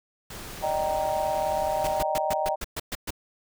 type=noise; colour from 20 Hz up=pink; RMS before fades=-39 dBFS; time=0.3-2.03 s; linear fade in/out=5 ms
type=chord; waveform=sine; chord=Eb major seventh; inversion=third; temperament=just; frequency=583.4 / 622.3 / 777.8 / 933.4 Hz; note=D5 / Eb5 / G5 / Bb5; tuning=-12 / 0 / -14 / +2 cents; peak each=-32 / -28 / -28 / -31 dBFS; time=0.62-2.56 s; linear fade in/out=20 ms
type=noise bursts; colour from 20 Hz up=pink; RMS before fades=-31 dBFS; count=9; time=1.84-3.106 s; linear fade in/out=5 ms; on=34 ms; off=120 ms
effects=none